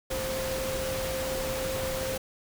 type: tone in noise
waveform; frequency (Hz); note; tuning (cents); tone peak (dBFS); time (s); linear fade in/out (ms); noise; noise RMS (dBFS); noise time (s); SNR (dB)
sine; 525; C5; +6; -31; 0.1-2.18; 10; pink; -34; 0.1-2.18; 0
effects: none